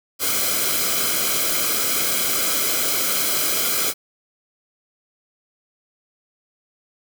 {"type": "noise with comb filter", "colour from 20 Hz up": "white", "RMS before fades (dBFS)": -21, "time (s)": [0.19, 3.94], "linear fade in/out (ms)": 50, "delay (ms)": 1.1, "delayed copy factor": -0.75, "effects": []}